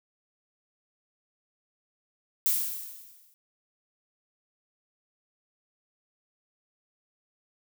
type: noise with exponential decay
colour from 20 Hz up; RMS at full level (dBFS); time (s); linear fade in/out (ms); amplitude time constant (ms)
violet; -23; 2.46-3.34; 0; 190
effects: none